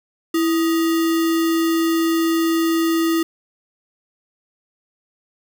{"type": "tone with sample-and-hold", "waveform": "sine", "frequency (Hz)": 329.6, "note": "E4", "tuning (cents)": 0, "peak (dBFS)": -15, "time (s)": [0.34, 3.23], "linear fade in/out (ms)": 5, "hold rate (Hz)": 1575, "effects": []}